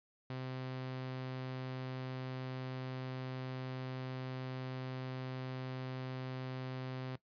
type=tone; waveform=sawtooth; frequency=129.5 Hz; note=C3; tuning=17 cents flat; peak=-36 dBFS; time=0.3-7.16 s; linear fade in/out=2 ms; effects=noise-tail reverb RT60 0.1 s tail -18 dB re dry + resampled to 11025 Hz